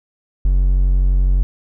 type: tone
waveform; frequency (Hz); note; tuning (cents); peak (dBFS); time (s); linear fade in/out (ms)
triangle; 45.97; F#1; -10; -9; 0.45-1.43; 0
effects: none